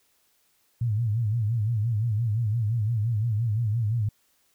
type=tone with vibrato; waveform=sine; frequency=111.3 Hz; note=A2; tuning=20 cents sharp; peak=-22 dBFS; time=0.81-4.09 s; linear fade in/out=5 ms; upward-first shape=sine; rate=5.8 Hz; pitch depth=140 cents each way; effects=white hiss -67 dBFS RMS until 4.54 s